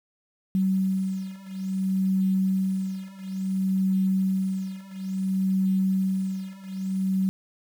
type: beating tone pair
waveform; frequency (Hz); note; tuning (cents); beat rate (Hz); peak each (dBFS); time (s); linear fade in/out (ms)
sine; 189.9 / 190.48; F#3 / G3; +45 / -49; 0.58; -26 / -25; 0.55-7.29; 0
effects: 8-bit